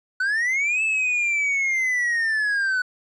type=linear two-way sweep; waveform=triangle; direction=up then down; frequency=1480 to 2637 to 1480 Hz; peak=-18 dBFS; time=0.2-2.82 s; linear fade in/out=5 ms; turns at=0.83 s; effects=resampled to 22050 Hz + 10-bit